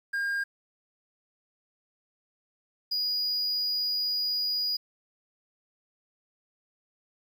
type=tone pair in turn; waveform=triangle; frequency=1612 / 4902 Hz; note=G6 / D#8; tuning=+48 / -27 cents; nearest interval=octave + perfect fifth; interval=1925 cents; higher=second; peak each=-25 dBFS; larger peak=neither; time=0.13-0.44 / 2.91-4.77 s; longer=second; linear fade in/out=10 ms; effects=10-bit